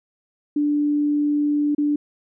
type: tone with dropouts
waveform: sine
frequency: 293.7 Hz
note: D4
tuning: in tune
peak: -17 dBFS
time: 0.56-1.96 s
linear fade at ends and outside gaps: 5 ms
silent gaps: 1.749-1.781 s
effects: none